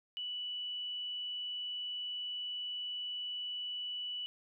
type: tone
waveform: sine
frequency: 2960 Hz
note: F#7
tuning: in tune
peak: -37 dBFS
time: 0.17-4.26 s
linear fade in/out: 0 ms
effects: none